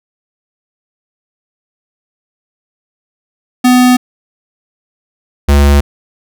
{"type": "tone pair in turn", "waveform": "square", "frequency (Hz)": [250, 71.19], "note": ["B3", "C#2"], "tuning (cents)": [21, 47], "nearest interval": "octave + minor seventh", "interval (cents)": 2174, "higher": "first", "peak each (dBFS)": -5, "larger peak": "neither", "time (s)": [[3.64, 3.97], [5.48, 5.81]], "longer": "neither", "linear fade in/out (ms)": 10, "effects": []}